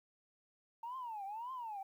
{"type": "tone with vibrato", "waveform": "sine", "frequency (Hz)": 903, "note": "A5", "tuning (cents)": 45, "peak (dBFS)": -40, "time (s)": [0.83, 1.83], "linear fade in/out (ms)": 5, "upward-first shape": "triangle", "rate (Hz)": 1.8, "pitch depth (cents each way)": 280, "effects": ["tanh soft clip ceiling -37 dBFS", "12-bit"]}